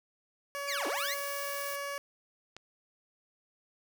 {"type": "tone", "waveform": "15% pulse", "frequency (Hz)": 565, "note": "C#5", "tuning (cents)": 33, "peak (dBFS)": -29, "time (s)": [0.55, 1.98], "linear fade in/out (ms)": 0}
{"type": "linear two-way sweep", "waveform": "20% pulse", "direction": "down then up", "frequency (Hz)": [2537, 263.4, 2237], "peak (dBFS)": -28, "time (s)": [0.67, 1.15], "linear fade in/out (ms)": 20, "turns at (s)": 0.87}
{"type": "noise", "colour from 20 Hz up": "blue", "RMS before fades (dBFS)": -42, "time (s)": [0.97, 1.76], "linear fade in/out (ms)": 5}
{"type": "click", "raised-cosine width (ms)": 0.2, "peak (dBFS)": -28, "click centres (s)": 2.566}
{"effects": []}